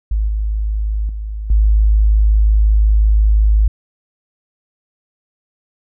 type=tone with level steps; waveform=sine; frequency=52.8 Hz; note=G#1; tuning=29 cents sharp; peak=-13 / -15 / -21 / -8 dBFS; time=0.11-3.68 s; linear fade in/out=5 ms; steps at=0.28 / 1.09 / 1.5 s; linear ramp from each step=2 ms; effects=none